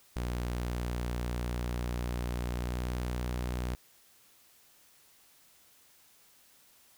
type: tone with pitch glide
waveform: sawtooth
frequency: 60.3 to 61.18 Hz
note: B1 to B1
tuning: -41 to -16 cents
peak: -28 dBFS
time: 0.16-3.75 s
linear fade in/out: 0 ms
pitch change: +25 cents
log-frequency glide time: 2.65-2.77 s
effects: white hiss -62 dBFS RMS until 6.97 s